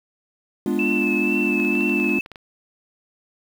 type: chord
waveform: triangle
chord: G# diminished seventh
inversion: none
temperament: equal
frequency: 207.7 / 246.9 / 293.7 / 349.2 Hz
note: G#3 / B3 / D4 / F4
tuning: 0 / 0 / 0 / 0 cents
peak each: -23 dBFS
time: 0.66-2.19 s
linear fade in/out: 2 ms
type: tone with vibrato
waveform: sine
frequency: 2637 Hz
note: E7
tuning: in tune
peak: -22 dBFS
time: 0.79-2.21 s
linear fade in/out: 2 ms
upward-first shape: triangle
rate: 2.1 Hz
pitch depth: 33 cents each way
type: clicks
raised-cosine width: 0.3 ms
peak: -22 dBFS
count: 11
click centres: 1.6 / 1.649 / 1.753 / 1.808 / 1.895 / 2 / 2.044 / 2.094 / 2.261 / 2.317 / 2.358 s
effects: 7-bit